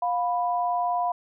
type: tone pair together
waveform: sine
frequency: 707.4 / 987.8 Hz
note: F5 / B5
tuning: +22 / 0 cents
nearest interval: tritone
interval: 578 cents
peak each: -24 / -27 dBFS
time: 0.02-1.12 s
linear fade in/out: 5 ms
effects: none